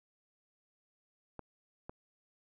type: clicks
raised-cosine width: 1 ms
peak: -29 dBFS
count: 2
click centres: 1.393 / 1.895 s
effects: none